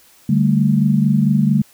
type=chord; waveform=sine; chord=D suspended fourth; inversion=none; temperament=just; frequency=146.83 / 195.78 / 220.2 Hz; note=D3 / G3 / A3; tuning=0 / -2 / +2 cents; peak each=-16 dBFS; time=0.29-1.62 s; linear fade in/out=5 ms; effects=white hiss -50 dBFS RMS until 1.73 s